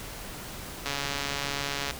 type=click train; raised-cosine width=0.2 ms; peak=-13 dBFS; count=149; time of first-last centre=0.86-1.91 s; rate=141 Hz; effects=pink hiss -40 dBFS RMS until 1.99 s